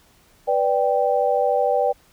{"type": "chord", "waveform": "sine", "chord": "G major", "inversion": "first", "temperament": "equal", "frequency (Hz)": [493.9, 587.3, 784], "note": ["B4", "D5", "G5"], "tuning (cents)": [0, 0, 0], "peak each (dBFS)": -21, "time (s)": [0.47, 1.93], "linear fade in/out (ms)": 20, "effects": ["pink hiss -56 dBFS RMS until 2.12 s"]}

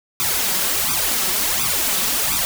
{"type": "noise with flanger", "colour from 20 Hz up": "white", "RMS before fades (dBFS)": -20, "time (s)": [0.2, 2.45], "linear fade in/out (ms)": 0, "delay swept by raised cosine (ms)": [0.82, 5.42], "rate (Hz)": 1.4, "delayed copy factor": 0.8, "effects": []}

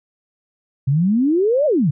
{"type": "exponential two-way sweep", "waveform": "sine", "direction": "up then down", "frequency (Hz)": [128.4, 628, 128.4], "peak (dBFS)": -13, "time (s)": [0.87, 1.91], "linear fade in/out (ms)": 10, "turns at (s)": 1.66, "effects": []}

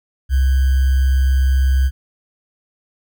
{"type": "tone with sample-and-hold", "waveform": "sine", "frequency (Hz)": 66, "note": "C2", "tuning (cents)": 16, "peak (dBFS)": -11, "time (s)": [0.29, 1.91], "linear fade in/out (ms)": 50, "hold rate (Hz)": 1575, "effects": []}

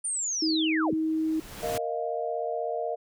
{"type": "linear sweep", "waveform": "sine", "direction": "down", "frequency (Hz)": [9230, 73.5], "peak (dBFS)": -27, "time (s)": [0.04, 0.94], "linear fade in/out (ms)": 10}
{"type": "tone", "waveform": "sine", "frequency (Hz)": 316.9, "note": "D#4", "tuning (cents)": 32, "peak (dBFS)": -24, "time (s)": [0.42, 1.4], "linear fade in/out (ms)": 5}
{"type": "noise with exponential growth", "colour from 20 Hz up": "pink", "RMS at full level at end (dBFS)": -33, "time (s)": [0.76, 1.78], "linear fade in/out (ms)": 5, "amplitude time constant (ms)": 220}
{"type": "chord", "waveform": "sine", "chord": "Bb suspended fourth", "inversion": "none", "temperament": "equal", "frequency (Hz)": [466.2, 622.3, 698.5], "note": ["Bb4", "Eb5", "F5"], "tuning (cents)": [0, 0, 0], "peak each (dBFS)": -32, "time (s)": [1.62, 2.96], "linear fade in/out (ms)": 20}
{"effects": []}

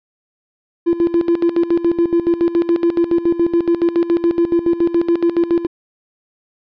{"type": "tone with tremolo", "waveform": "triangle", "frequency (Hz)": 340.4, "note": "F4", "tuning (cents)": -44, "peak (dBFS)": -7, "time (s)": [0.86, 5.67], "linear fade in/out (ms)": 20, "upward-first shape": "square", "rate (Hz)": 7.1, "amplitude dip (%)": 80, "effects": ["tanh soft clip ceiling -6 dBFS", "resampled to 11025 Hz"]}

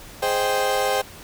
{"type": "chord", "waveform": "35% pulse", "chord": "Ab major seventh", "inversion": "none", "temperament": "equal", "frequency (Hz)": [415.3, 523.3, 622.3, 784], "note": ["Ab4", "C5", "Eb5", "G5"], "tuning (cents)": [0, 0, 0, 0], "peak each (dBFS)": [-26, -22, -27, -22], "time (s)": [0.22, 1.02], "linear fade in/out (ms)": 10, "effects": ["pink hiss -42 dBFS RMS until 1.23 s"]}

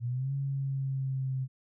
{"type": "linear two-way sweep", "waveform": "sine", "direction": "up then down", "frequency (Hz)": [116.54, 138.59, 130.7], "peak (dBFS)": -29, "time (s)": [0, 1.48], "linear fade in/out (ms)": 50, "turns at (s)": 0.33, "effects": []}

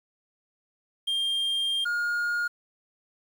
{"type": "tone pair in turn", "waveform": "triangle", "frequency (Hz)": [3200, 1425.4], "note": ["G7", "F6"], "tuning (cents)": [35, 35], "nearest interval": "octave + major second", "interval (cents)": 1400, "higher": "first", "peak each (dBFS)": -23, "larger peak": "neither", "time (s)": [[1.07, 1.85], [1.85, 2.48]], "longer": "first", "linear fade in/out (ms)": 10, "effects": ["9-bit"]}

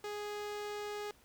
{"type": "tone with notch filter", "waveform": "sawtooth", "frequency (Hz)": 415.3, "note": "G#4", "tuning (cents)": 0, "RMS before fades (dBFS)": -41, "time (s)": [0.04, 1.11], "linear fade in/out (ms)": 2, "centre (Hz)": 11000, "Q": 1, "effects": ["pink hiss -65 dBFS RMS until 1.24 s"]}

